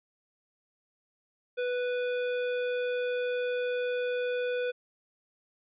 square tone, 493.9 Hz, B4, in tune, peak -29 dBFS, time 1.57-4.72 s, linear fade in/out 20 ms, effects resampled to 8000 Hz

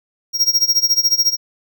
square tone with tremolo, 5600 Hz, F8, 4 cents sharp, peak -10 dBFS, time 0.33-1.37 s, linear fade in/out 50 ms, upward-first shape sine, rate 14 Hz, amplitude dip 90%, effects none

